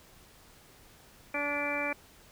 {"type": "harmonic tone with a mistuned harmonic", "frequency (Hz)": 288.8, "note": "D4", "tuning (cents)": -29, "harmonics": [1, 2, 3, 4, 5, 6, 7, 8], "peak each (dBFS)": [-39, -36, -40, -41, -41, -41, -42, -33], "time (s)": [1.34, 1.93], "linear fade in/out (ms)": 5, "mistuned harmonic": 8, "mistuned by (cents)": 27, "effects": ["pink hiss -57 dBFS RMS until 2.31 s"]}